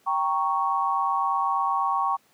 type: chord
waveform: sine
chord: G diminished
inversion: none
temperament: equal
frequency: 784 / 932.3 / 1108.7 Hz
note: G5 / Bb5 / Db6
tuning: 0 / 0 / 0 cents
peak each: -27 / -28 / -24 dBFS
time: 0.06-2.17 s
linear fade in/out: 20 ms
effects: pink hiss -62 dBFS RMS until 2.33 s + high-pass 200 Hz 12 dB/octave